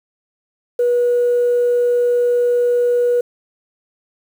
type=tone; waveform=sine; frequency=485 Hz; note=B4; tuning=31 cents flat; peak=-11 dBFS; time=0.79-3.21 s; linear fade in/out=5 ms; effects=tanh soft clip ceiling -9 dBFS + 7-bit